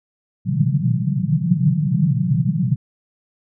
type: band-pass noise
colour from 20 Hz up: pink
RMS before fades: -18 dBFS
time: 0.45-2.76 s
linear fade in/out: 20 ms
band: 120 to 190 Hz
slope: 96 dB/octave
effects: none